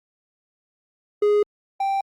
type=tone pair in turn; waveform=triangle; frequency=415.3 / 784 Hz; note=G#4 / G5; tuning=0 / 0 cents; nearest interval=major seventh; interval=1100 cents; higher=second; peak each=-13 / -18 dBFS; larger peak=first; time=1.22-1.43 / 1.8-2.01 s; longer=neither; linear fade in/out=5 ms; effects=Opus 48 kbps